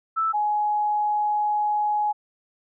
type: tone pair in turn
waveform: sine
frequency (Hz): 1318.5 / 838.8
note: E6 / G#5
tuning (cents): 0 / +17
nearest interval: minor sixth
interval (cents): 783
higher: first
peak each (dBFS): -20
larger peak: neither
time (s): 0.16-0.33 / 0.33-2.13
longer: second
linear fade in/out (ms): 20
effects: none